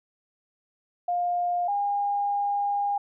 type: tone pair in turn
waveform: sine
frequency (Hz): 706 / 810.7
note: F5 / G#5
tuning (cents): +19 / -42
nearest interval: major second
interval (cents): 239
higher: second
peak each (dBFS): -23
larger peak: neither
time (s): 1.08-1.68 / 1.68-2.98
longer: second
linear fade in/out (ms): 5
effects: none